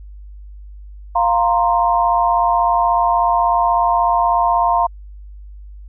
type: chord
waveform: sine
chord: F suspended fourth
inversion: none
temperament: just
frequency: 698.5 / 931.3 / 1047.7 Hz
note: F5 / Bb5 / C6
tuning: 0 / -2 / +2 cents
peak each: -16 / -16 / -18 dBFS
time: 1.15-4.87 s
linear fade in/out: 10 ms
effects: added 50 Hz sine -33 dBFS peak until 5.88 s